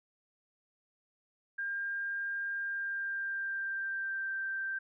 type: tone with pitch glide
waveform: sine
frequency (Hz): 1603 to 1568.2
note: G6 to G6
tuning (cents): +38 to 0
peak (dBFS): -33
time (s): 1.58-4.79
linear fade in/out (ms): 10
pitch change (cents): -38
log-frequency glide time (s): 2.52-4.33
effects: none